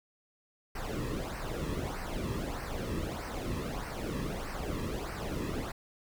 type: noise with flanger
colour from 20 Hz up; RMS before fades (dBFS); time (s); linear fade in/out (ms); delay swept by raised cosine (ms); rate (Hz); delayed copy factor
brown; -36; 0.75-5.72; 5; 0.28 to 1.38; 1.6; -0.7
effects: none